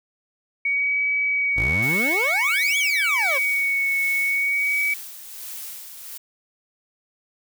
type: tone with vibrato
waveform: sine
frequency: 2244 Hz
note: C#7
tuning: 21 cents sharp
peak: -19 dBFS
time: 0.65-4.94 s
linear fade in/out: 5 ms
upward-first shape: sine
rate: 0.52 Hz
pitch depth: 27 cents each way
type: exponential two-way sweep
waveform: 25% pulse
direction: up then down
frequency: 46.25 to 3467 to 502 Hz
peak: -21 dBFS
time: 1.56-3.39 s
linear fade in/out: 20 ms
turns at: 2.78 s
type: noise with tremolo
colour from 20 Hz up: blue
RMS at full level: -34 dBFS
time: 1.82-6.18 s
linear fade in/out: 10 ms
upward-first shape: sine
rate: 1.4 Hz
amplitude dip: 50%
effects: none